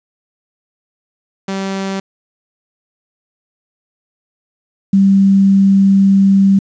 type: tone pair in turn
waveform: sawtooth / sine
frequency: 193.7 / 195.39 Hz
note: G3 / G3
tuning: -20 / -5 cents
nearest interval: unison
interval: 15 cents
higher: second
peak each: -14 / -6 dBFS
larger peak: second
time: 1.48-2 / 4.93-6.59 s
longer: second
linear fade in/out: 5 ms
effects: resampled to 16000 Hz + 7-bit